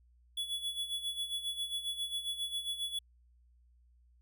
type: tone with tremolo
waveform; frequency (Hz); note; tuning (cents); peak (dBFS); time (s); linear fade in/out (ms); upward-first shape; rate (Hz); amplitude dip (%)
square; 3400; G#7; +40; -33; 0.37-2.99; 5; sine; 7.4; 70
effects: added 60 Hz sine -62 dBFS peak until 4.21 s